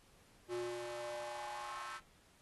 square tone with high-pass filter sweep, 119.3 Hz, A#2, 41 cents sharp, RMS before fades -44 dBFS, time 0.48-2.01 s, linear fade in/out 50 ms, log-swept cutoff 330 to 1300 Hz, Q 3.3, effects pink hiss -67 dBFS RMS until 2.41 s + AAC 32 kbps

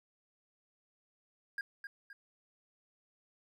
triangle tone with echo, 1620 Hz, G#6, 43 cents flat, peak -33 dBFS, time 1.58-1.61 s, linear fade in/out 2 ms, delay 260 ms, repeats 2, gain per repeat -7 dB, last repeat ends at 2.13 s, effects none

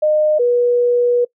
sine tone pair in turn, 611 / 485 Hz, D#5 / B4, -32 / -31 cents, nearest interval major third, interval 399 cents, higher first, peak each -11 dBFS, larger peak neither, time 0.02-0.39 / 0.39-1.25 s, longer second, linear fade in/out 10 ms, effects noise-tail reverb RT60 0.1 s tail -22 dB re dry

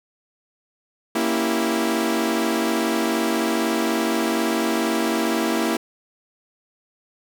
sawtooth chord, A# diminished seventh, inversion none, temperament equal, 233.1 / 277.2 / 329.6 / 392 Hz, A#3 / C#4 / E4 / G4, 0 / 0 / 0 / 0 cents, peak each -20 / -25 / -19 / -25 dBFS, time 1.15-5.77 s, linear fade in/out 5 ms, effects none

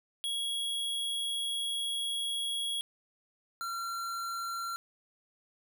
square tone pair in turn, 3322 / 1368 Hz, G#7 / F6, 0 / -36 cents, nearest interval octave + minor third, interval 1536 cents, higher first, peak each -32 / -35 dBFS, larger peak first, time 0.24-2.81 / 3.61-4.76 s, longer first, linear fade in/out 0 ms, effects none

